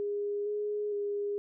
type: tone with pitch steps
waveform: sine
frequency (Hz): 409.5 / 416.9 / 408.3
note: G#4 / G#4 / G#4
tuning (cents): -24 / +7 / -29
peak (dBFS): -30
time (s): 0-1.38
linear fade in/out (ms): 0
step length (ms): 460
effects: none